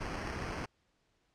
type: noise with sample-and-hold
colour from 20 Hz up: pink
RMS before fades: -39 dBFS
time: 0-0.66 s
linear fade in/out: 10 ms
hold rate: 3675 Hz
effects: pink hiss -75 dBFS RMS until 1.34 s + low-pass 6000 Hz 12 dB/octave